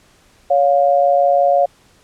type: tone pair together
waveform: sine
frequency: 561 / 706.8 Hz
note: C#5 / F5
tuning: +21 / +21 cents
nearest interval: major third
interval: 400 cents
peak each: -13 dBFS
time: 0.5-1.66 s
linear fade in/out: 10 ms
effects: pink hiss -52 dBFS RMS until 2.03 s + low-pass 10000 Hz 12 dB/octave